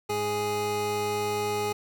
25% pulse tone pair together, 103.83 / 416.1 Hz, G#2 / G#4, 0 / +3 cents, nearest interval 2 octaves, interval 2403 cents, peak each -33 / -23 dBFS, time 0.09-1.73 s, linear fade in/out 10 ms, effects none

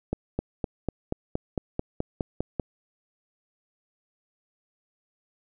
accelerating click train, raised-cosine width 2 ms, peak -13 dBFS, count 12, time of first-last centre 0.13-2.597 s, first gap 260 ms, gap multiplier 0.97, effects none

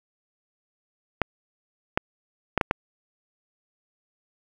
clicks, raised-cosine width 0.5 ms, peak -5 dBFS, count 5, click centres 1.217 / 1.975 / 2.577 / 2.612 / 2.711 s, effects 7-bit

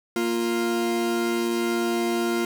40% pulse tone pair together, 233.1 / 349.2 Hz, A#3 / F4, 0 / 0 cents, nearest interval perfect fifth, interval 700 cents, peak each -26 / -23 dBFS, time 0.16-2.45 s, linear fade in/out 2 ms, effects none

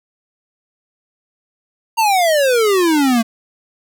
square exponential sweep, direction down, 934 to 222.4 Hz, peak -12 dBFS, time 1.97-3.23 s, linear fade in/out 20 ms, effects none

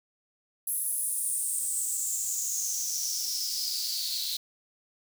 white noise with high-pass filter sweep, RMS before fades -31 dBFS, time 0.67-4.37 s, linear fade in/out 5 ms, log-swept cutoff 11000 to 4000 Hz, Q 7.4, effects none

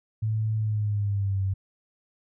sine tone with pitch glide, 109.3 to 96.26 Hz, A2 to G2, -11 to -31 cents, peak -23 dBFS, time 0.22-1.54 s, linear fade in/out 10 ms, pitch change -220 cents, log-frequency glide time 0.57-1.43 s, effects none

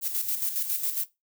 violet noise with tremolo, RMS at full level -27 dBFS, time 0.01-1.06 s, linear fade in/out 50 ms, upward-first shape square, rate 7.3 Hz, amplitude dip 55%, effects noise-tail reverb RT60 0.2 s tail -18 dB re dry

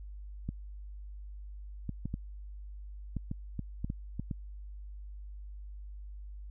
clicks, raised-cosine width 5 ms, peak -22 dBFS, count 11, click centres 0.49 / 1.893 / 2.056 / 2.141 / 3.167 / 3.314 / 3.593 / 3.845 / 3.901 / 4.196 / 4.312 s, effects added 50 Hz sine -42 dBFS peak until 6.5 s

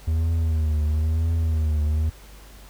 triangle tone with vibrato, 79 Hz, D#2, 27 cents sharp, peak -17 dBFS, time 0.07-2.1 s, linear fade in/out 10 ms, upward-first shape triangle, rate 1 Hz, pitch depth 89 cents each way, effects added 50 Hz sine -44 dBFS peak until 2.69 s + pink hiss -49 dBFS RMS until 2.69 s

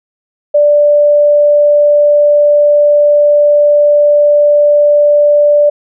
sine tone, 587.3 Hz, D5, in tune, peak -4 dBFS, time 0.54-5.7 s, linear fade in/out 10 ms, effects none

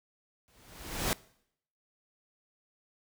pink noise with exponential growth, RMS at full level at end -27 dBFS, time 0.48-1.13 s, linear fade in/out 0 ms, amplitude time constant 140 ms, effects noise-tail reverb RT60 0.7 s tail -22 dB re dry

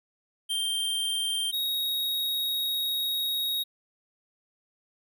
square tone pair in turn, 3162 / 3773 Hz, G7 / A#7, +14 / +20 cents, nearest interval minor third, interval 306 cents, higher second, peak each -27 dBFS, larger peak neither, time 0.49-1.52 / 1.52-3.64 s, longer second, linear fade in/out 20 ms, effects none

